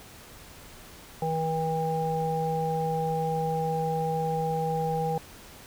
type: harmonic tone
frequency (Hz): 160.6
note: E3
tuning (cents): -45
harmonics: 1 / 3 / 5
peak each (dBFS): -30 / -30 / -29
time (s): 1.22-5.18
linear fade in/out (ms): 2
effects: pink hiss -48 dBFS RMS until 5.66 s